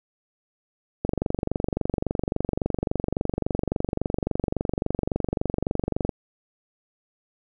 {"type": "click train", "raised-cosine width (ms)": 2, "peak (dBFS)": -10, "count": 120, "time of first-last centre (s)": [1.05, 6.092], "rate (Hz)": 23.6, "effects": []}